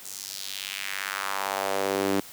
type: tone with high-pass filter sweep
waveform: sawtooth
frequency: 97.7 Hz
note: G2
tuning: 5 cents flat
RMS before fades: -30 dBFS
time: 0.05-2.2 s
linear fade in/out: 0 ms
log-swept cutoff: 7400 to 280 Hz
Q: 1.9
effects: white hiss -45 dBFS RMS until 2.32 s + high-pass 60 Hz 12 dB/octave